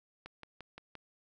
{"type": "click train", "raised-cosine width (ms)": 0.3, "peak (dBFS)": -30, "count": 5, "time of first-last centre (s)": [0.26, 0.953], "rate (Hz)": 5.77, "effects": []}